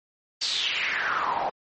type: noise with band-pass filter sweep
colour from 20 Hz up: pink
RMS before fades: -27 dBFS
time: 0.41-1.5 s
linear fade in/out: 10 ms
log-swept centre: 4800 to 710 Hz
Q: 4.6
effects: MP3 32 kbps